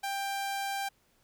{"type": "tone", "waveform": "sawtooth", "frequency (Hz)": 790, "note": "G5", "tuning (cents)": 13, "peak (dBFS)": -28, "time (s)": [0.03, 0.89], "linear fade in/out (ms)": 10, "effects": ["pink hiss -69 dBFS RMS until 1.23 s"]}